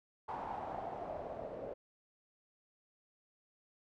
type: noise with low-pass filter sweep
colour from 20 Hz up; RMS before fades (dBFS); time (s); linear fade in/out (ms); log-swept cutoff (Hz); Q
white; -43; 0.28-1.74; 10; 900 to 540; 4.9
effects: none